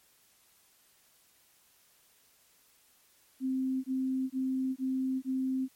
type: tone bursts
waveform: sine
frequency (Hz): 261.6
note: C4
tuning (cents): 0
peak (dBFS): -28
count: 5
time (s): 3.4-5.684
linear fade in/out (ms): 50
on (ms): 440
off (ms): 21
effects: white hiss -65 dBFS RMS until 5.75 s + MP3 64 kbps